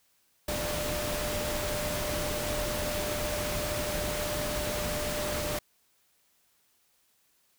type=tone in noise; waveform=sine; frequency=597 Hz; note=D5; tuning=28 cents sharp; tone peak=-34 dBFS; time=0.48-5.59 s; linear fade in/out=5 ms; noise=pink; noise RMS=-33 dBFS; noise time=0.48-5.59 s; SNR=-4 dB; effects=white hiss -69 dBFS RMS until 7.58 s